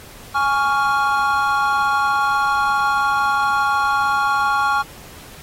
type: chord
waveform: triangle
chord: Db major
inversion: second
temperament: equal with one note detuned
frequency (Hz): 830.6 / 1113.9 / 1396.9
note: Ab5 / Db6 / F6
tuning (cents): 0 / +8 / 0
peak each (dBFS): -18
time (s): 0.34-4.83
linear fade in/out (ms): 20
effects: pink hiss -41 dBFS RMS until 5.42 s + AAC 48 kbps